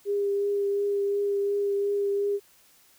sine tone with vibrato, 402.9 Hz, G4, 48 cents sharp, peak -23 dBFS, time 0.05-2.4 s, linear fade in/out 50 ms, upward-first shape triangle, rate 2.8 Hz, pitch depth 16 cents each way, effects white hiss -59 dBFS RMS until 2.98 s

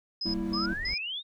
sine tone bursts, 5070 Hz, D#8, 32 cents sharp, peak -30 dBFS, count 3, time 0.21-0.98 s, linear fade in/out 5 ms, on 130 ms, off 190 ms
triangle chord, E diminished, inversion first, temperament equal, 196 / 233.1 / 329.6 Hz, G3 / Bb3 / E4, 0 / 0 / 0 cents, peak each -31 / -34 / -31 dBFS, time 0.25-0.74 s, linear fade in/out 10 ms
brown noise with tremolo, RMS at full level -39 dBFS, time 0.26-0.94 s, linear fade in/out 0 ms, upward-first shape sine, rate 5 Hz, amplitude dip 35%
sine exponential sweep, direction up, 1100 to 3794 Hz, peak -32 dBFS, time 0.52-1.23 s, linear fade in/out 50 ms
effects none

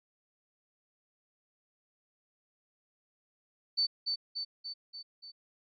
sine tone with echo, 4527 Hz, C#8, 36 cents sharp, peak -25 dBFS, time 3.77-3.87 s, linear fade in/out 20 ms, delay 290 ms, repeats 5, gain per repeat -4 dB, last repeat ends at 5.32 s, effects MP3 32 kbps

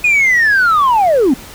sine linear sweep, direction down, 2489 to 233.1 Hz, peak -6 dBFS, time 0.04-1.34 s, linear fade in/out 5 ms, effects tanh soft clip ceiling -6 dBFS + pink hiss -34 dBFS RMS until 1.54 s

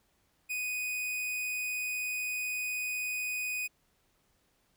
45% pulse tone, 2489 Hz, D#7, in tune, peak -32 dBFS, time 0.49-3.68 s, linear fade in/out 20 ms, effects pink hiss -72 dBFS RMS until 4.76 s

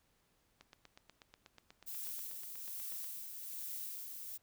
click train, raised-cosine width 0.2 ms, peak -37 dBFS, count 21, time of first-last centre 0.61-3.043 s, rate 8.22 Hz
violet noise with tremolo, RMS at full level -43 dBFS, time 1.86-4.38 s, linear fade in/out 20 ms, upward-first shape sine, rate 1.2 Hz, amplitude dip 40%
effects pink hiss -75 dBFS RMS until 4.42 s

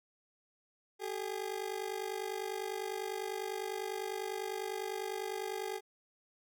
30% pulse ring-modulated tone, 407.6 Hz, G#4, 32 cents flat, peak -31 dBFS, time 0.99-5.81 s, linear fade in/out 50 ms, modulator 25 Hz, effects none

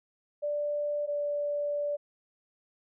sine tone pair in turn, 587.3 / 582.6 Hz, D5 / D5, 0 / -14 cents, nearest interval unison, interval 14 cents, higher first, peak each -28 dBFS, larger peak neither, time 0.42-1.07 / 1.07-1.97 s, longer second, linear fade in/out 20 ms, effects none

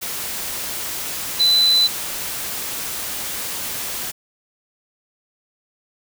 sine tone in noise, 4008 Hz, B7, 25 cents sharp, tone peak -12 dBFS, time 1.39-1.88 s, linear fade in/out 20 ms, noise white, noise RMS -27 dBFS, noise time 0.01-4.12 s, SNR +12 dB, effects none

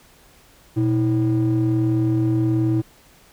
triangle ring-modulated tone, 221.4 Hz, A3, 11 cents sharp, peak -10 dBFS, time 0.76-2.82 s, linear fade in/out 20 ms, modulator 101 Hz, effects tanh soft clip ceiling -11 dBFS + pink hiss -52 dBFS RMS until 3.32 s

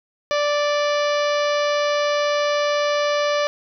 harmonic tone with a mistuned harmonic, 586 Hz, D5, 4 cents flat, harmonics 1 / 2 / 3 / 4 / 5 / 6 / 7 / 8 / 9 / 10, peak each -19 / -25 / -29 / -31 / -33 / -35 / -36 / -37 / -38 / -39 dBFS, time 0.31-3.47 s, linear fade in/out 0 ms, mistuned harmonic 9, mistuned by -52 cents, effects none

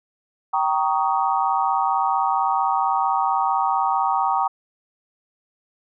sine chord, Eb dominant seventh, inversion first, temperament just, 777.8 / 933.4 / 1120.1 / 1244.5 Hz, G5 / Bb5 / Db6 / Eb6, -14 / +2 / +18 / 0 cents, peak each -22 / -22 / -25 / -26 dBFS, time 0.53-4.48 s, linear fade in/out 10 ms, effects none

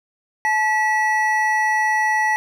triangle tone pair together, 865.1 / 1942 Hz, A5 / B6, -30 / -30 cents, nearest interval octave + major second, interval 1400 cents, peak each -17 dBFS, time 0.45-2.36 s, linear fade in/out 0 ms, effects none

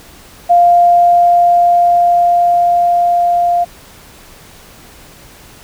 sine tone with level ramp, 698.5 Hz, F5, in tune, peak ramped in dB -4 to -9 dBFS, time 0.49-3.65 s, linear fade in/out 20 ms, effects pink hiss -39 dBFS RMS until 5.63 s

